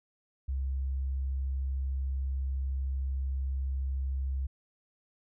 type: tone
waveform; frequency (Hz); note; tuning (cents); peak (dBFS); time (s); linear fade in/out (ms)
sine; 66.8; C2; +36; -29; 0.48-4.47; 10
effects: none